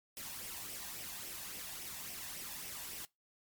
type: noise with flanger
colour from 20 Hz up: white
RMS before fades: -45 dBFS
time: 0.17-3.05 s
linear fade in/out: 0 ms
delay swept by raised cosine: 0.35 to 1.16 ms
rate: 3.6 Hz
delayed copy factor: +0.5
effects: noise-tail reverb RT60 0.2 s tail -23 dB re dry + MP3 96 kbps